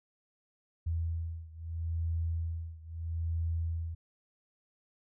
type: beating tone pair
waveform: sine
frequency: 82.4 / 83.17 Hz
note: E2 / E2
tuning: 0 / +16 cents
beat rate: 0.77 Hz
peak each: -34 / -36 dBFS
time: 0.86-3.95 s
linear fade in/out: 10 ms
effects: none